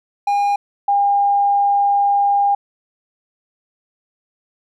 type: tone pair in turn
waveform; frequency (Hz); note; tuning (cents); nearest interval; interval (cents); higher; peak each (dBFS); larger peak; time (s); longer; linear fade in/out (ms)
triangle / sine; 811 / 805.9; G#5 / G5; -41 / +48; unison; 11; first; -12; neither; 0.27-0.56 / 0.88-2.55; second; 5
effects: none